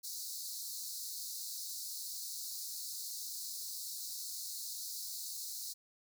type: high-pass noise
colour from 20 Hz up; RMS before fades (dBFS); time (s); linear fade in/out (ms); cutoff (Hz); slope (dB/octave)
pink; -43; 0.03-5.74; 20; 4000; 96
effects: none